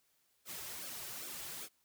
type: noise with flanger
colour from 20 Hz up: white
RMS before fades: -45 dBFS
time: 0.45-1.69 s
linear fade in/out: 50 ms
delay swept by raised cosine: 1 to 4.2 ms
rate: 2.5 Hz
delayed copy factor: -0.8
effects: white hiss -75 dBFS RMS until 1.84 s